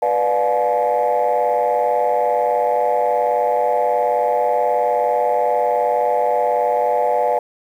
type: chord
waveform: sine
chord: B diminished seventh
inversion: none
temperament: just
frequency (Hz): 493.9 / 592.7 / 711.2 / 853.4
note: B4 / D5 / F5 / Ab5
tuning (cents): 0 / +16 / +31 / +47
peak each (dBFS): -19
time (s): 0.02-7.39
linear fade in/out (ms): 5
effects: tanh soft clip ceiling -9 dBFS + 8-bit